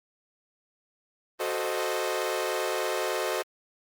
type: chord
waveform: sawtooth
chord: F# diminished seventh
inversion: none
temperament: equal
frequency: 370 / 440 / 523.3 / 622.3 Hz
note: F#4 / A4 / C5 / Eb5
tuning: 0 / 0 / 0 / 0 cents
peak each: -29 dBFS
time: 1.39-3.43 s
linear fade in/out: 20 ms
effects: Opus 24 kbps